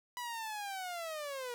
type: linear sweep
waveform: sawtooth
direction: down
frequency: 987.8 to 474.7 Hz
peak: -35 dBFS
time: 0.17-1.54 s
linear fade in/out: 0 ms
effects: none